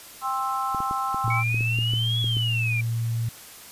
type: harmonic tone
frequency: 263.8 Hz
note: C4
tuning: 14 cents sharp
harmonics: 3 / 4 / 5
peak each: -29 / -28 / -28 dBFS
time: 0.21-1.44 s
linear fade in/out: 50 ms
type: clicks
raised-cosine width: 3 ms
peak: -22 dBFS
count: 11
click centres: 0.747 / 0.804 / 0.911 / 1.145 / 1.279 / 1.545 / 1.608 / 1.788 / 1.936 / 2.243 / 2.369 s
type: tone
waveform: sine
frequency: 115.3 Hz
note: A#2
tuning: 19 cents flat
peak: -23 dBFS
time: 1.24-3.29 s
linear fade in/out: 5 ms
type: exponential two-way sweep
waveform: sine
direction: up then down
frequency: 2224 to 3390 to 2341 Hz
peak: -25 dBFS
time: 1.3-2.81 s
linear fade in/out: 5 ms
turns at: 2.2 s
effects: white hiss -44 dBFS RMS until 3.71 s + resampled to 32000 Hz